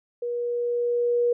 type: tone with level ramp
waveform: sine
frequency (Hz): 480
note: B4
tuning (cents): -49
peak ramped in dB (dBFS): -26 to -18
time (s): 0.22-1.33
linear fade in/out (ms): 5
effects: none